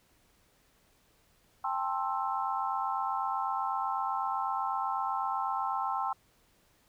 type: chord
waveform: sine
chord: A minor seventh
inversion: third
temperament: just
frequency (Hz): 792 / 880 / 1056 / 1320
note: G5 / A5 / C6 / E6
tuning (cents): +18 / 0 / +16 / +2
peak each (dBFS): -34 / -36 / -34 / -36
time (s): 1.64-6.13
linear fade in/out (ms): 5
effects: pink hiss -67 dBFS RMS until 6.88 s